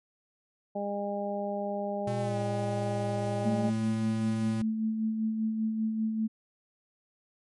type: harmonic tone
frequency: 202.5 Hz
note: G#3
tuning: 43 cents flat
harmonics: 1 / 2 / 3 / 4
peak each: -35 / -38 / -33 / -37 dBFS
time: 0.75-3.7 s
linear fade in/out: 10 ms
type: tone with pitch glide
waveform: square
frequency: 120 to 112.61 Hz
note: B2 to A2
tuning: -49 to +41 cents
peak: -33 dBFS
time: 2.07-4.62 s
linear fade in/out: 5 ms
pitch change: -110 cents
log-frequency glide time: 2.21-2.38 s
type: tone with tremolo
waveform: sine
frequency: 220 Hz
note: A3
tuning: in tune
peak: -25 dBFS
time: 3.44-6.28 s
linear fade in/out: 20 ms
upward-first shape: sine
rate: 5.1 Hz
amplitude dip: 40%
effects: MP3 48 kbps